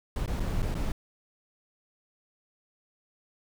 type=noise with dropouts; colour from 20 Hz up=brown; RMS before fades=-29 dBFS; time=0.16-0.92 s; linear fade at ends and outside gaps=2 ms; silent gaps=0.261-0.277 / 0.398-0.402 / 0.621-0.626 / 0.743-0.751 s; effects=none